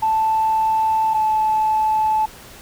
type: tone pair in turn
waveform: sine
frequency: 880 / 867.9 Hz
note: A5 / A5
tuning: 0 / -24 cents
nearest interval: unison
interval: 24 cents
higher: first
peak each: -14 dBFS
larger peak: neither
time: 0.02-1.14 / 1.14-2.26 s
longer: neither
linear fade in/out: 10 ms
effects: tanh soft clip ceiling -10 dBFS + pink hiss -41 dBFS RMS until 2.61 s